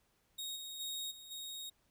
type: tone with level steps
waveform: sawtooth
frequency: 3753 Hz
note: A#7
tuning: 11 cents sharp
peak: -37 / -41 / -36 / -48 / -40 dBFS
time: 0.38-1.7 s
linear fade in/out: 10 ms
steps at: 0.55 / 0.79 / 1.1 / 1.3 s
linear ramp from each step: 20 ms
effects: pink hiss -75 dBFS RMS until 1.9 s